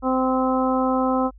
harmonic tone, 259.3 Hz, C4, 15 cents flat, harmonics 1 / 2 / 3 / 4 / 5, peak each -21 / -24 / -26 / -27 / -28 dBFS, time 0.02-1.31 s, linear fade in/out 50 ms, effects added 50 Hz sine -43 dBFS peak until 1.38 s

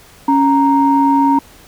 sine tone pair together, 277.2 / 932.3 Hz, C#4 / A#5, 0 / 0 cents, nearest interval octave + major sixth, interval 2100 cents, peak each -11 dBFS, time 0.28-1.39 s, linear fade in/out 5 ms, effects tanh soft clip ceiling -1 dBFS + pink hiss -43 dBFS RMS until 1.67 s

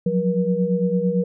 sine tone cluster, 176.9 / 185.8 / 479.2 Hz, F3 / F#3 / A#4, +23 / +7 / +48 cents, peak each -22 dBFS, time 0.06-1.24 s, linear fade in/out 5 ms, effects none

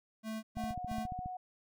square tone bursts, 220 Hz, A3, in tune, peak -38 dBFS, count 3, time 0.23-1.07 s, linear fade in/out 50 ms, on 200 ms, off 120 ms
sine tone with pitch glide, 726 to 734.4 Hz, F#5 to F#5, -33 to -13 cents, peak -39 dBFS, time 0.57-1.37 s, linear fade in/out 5 ms, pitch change +20 cents, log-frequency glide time 0.78-1.07 s
click train, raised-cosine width 5 ms, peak -30 dBFS, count 11, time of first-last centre 0.57-1.26 s, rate 14.5 Hz
effects none

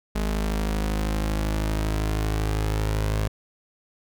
sawtooth tone pair together, 52.7 / 105.5 Hz, G#1 / G#2, +26 / +28 cents, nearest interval octave, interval 1202 cents, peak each -19 / -25 dBFS, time 0.15-3.28 s, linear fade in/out 10 ms, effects none

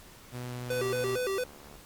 sawtooth tone with pitch glide, 123.47 to 121.84 Hz, B2 to B2, 0 to -23 cents, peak -32 dBFS, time 0.31-1.19 s, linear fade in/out 50 ms, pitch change -23 cents, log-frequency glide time 0.64-0.82 s
square tone with vibrato, 441 Hz, A4, 4 cents sharp, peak -29 dBFS, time 0.7-1.44 s, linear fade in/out 5 ms, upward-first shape square, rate 4.4 Hz, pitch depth 220 cents each way
click train, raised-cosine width 1 ms, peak -37 dBFS, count 76, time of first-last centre 0.72-1.754 s, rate 72.5 Hz
effects pink hiss -52 dBFS RMS until 1.85 s + MP3 96 kbps

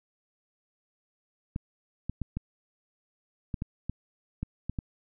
clicks, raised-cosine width 5 ms, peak -19 dBFS, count 10, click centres 1.561 / 2.096 / 2.217 / 2.37 / 3.542 / 3.621 / 3.896 / 4.43 / 4.696 / 4.788 s, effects none

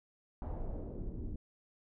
brown noise with low-pass filter sweep, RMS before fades -40 dBFS, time 0.42-1.36 s, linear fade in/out 2 ms, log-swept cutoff 910 to 260 Hz, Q 1.9, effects none

